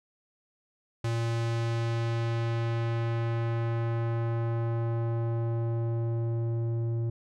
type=tone with low-pass filter sweep; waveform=square; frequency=115.8 Hz; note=A#2; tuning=11 cents flat; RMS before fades=-29 dBFS; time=1.04-7.1 s; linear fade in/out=5 ms; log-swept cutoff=7700 to 350 Hz; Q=0.73; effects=none